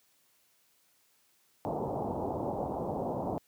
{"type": "low-pass noise", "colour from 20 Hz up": "white", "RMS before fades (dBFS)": -34, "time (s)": [1.65, 3.38], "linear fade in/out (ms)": 0, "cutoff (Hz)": 880, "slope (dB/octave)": 48, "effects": ["white hiss -69 dBFS RMS until 3.47 s", "high-pass 80 Hz 12 dB/octave"]}